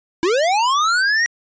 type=linear sweep; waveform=square; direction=up; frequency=316.3 to 1917 Hz; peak=-15 dBFS; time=0.23-1.26 s; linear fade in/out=0 ms; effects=resampled to 16000 Hz